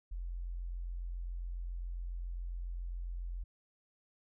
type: tone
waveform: sine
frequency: 43.65 Hz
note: F1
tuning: in tune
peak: -37 dBFS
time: 0.11-3.44 s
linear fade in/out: 10 ms
effects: none